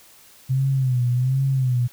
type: tone with vibrato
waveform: sine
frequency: 128.8 Hz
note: C3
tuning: 27 cents flat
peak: -17 dBFS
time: 0.49-1.88 s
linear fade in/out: 20 ms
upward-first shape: sine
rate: 1.3 Hz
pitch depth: 92 cents each way
effects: white hiss -50 dBFS RMS until 1.92 s